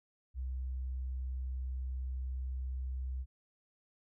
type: tone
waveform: sine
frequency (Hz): 64.3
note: C2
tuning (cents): -30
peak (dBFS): -35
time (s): 0.34-3.26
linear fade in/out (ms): 50
effects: none